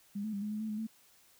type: tone with pitch steps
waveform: sine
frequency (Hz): 202.5 / 216.7 / 200 / 210.4 / 212.7 / 218.9 / 212.3 / 221.6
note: G#3 / A3 / G3 / G#3 / G#3 / A3 / G#3 / A3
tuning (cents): -43 / -26 / +35 / +23 / +42 / -9 / +38 / +13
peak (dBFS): -34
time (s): 0.15-0.87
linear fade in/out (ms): 10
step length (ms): 90
effects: white hiss -64 dBFS RMS until 1.39 s